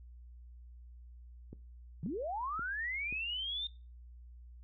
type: click train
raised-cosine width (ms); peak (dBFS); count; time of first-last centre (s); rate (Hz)
3; -33; 4; 1.53-3.126; 1.88
type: linear sweep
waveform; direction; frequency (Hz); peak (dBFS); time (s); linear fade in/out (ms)
sine; up; 130.81 to 3661; -35; 2.03-3.67; 2
effects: noise-tail reverb RT60 0.3 s tail -19 dB re dry + added 60 Hz sine -50 dBFS peak until 4.63 s